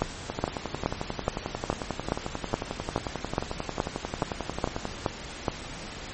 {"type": "two click trains", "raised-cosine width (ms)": 1, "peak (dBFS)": [-9, -15], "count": [14, 52], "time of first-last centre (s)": [[0.02, 5.482], [0.3, 4.854]], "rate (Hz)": [2.38, 11.2], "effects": ["pink hiss -39 dBFS RMS until 6.13 s", "MP3 32 kbps"]}